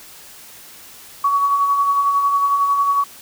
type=tone with tremolo; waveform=sine; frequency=1126 Hz; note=C#6; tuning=27 cents sharp; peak=-12 dBFS; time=1.24-3.04 s; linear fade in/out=5 ms; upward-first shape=sine; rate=11 Hz; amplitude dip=40%; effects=white hiss -41 dBFS RMS until 3.21 s